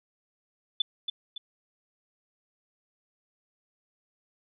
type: tone with echo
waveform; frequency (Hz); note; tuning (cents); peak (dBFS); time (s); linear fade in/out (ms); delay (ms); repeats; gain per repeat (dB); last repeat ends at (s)
sine; 3492; A7; -14; -21; 0.8-0.82; 5; 280; 2; -7; 1.38
effects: none